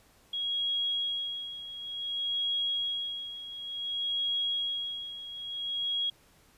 sine tone with tremolo, 3302 Hz, G#7, 11 cents flat, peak -27 dBFS, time 0.33-6.1 s, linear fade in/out 5 ms, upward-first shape sine, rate 0.56 Hz, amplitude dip 75%, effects pink hiss -62 dBFS RMS until 6.57 s + resampled to 32000 Hz

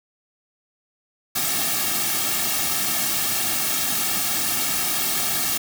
white noise with comb filter, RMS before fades -23 dBFS, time 1.35-5.58 s, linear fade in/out 10 ms, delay 2 ms, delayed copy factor -0.9, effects none

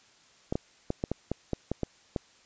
clicks, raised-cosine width 2 ms, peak -15 dBFS, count 10, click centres 0.525 / 0.555 / 0.904 / 1.039 / 1.116 / 1.316 / 1.533 / 1.716 / 1.833 / 2.162 s, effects white hiss -60 dBFS RMS until 2.45 s + resampled to 16000 Hz

